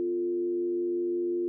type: tone with frequency modulation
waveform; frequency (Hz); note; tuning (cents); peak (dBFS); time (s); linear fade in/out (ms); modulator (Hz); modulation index
sine; 350; F4; +4; -26; 0-1.48; 0; 94.4; 0.35
effects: none